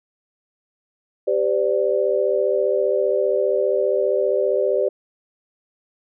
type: chord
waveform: sine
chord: G suspended fourth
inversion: none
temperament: equal with one note detuned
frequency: 392 / 512.2 / 587.3 Hz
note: G4 / C5 / D5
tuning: 0 / -37 / 0 cents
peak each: -21 dBFS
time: 1.27-4.89 s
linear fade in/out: 10 ms
effects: none